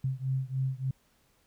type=beating tone pair; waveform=sine; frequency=130.81 / 134.21 Hz; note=C3 / C3; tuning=0 / +44 cents; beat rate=3.4 Hz; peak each=-31 / -32 dBFS; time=0.04-0.91 s; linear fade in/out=5 ms; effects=pink hiss -68 dBFS RMS until 1.46 s